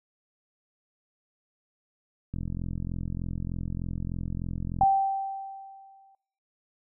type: click train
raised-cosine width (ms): 5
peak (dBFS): -21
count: 109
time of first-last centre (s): 2.34-4.834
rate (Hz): 43.3
type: tone with exponential decay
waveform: sine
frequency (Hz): 780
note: G5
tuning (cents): -9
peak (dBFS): -16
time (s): 4.81-6.15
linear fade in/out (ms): 2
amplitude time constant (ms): 290
effects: noise-tail reverb RT60 0.8 s tail -23 dB re dry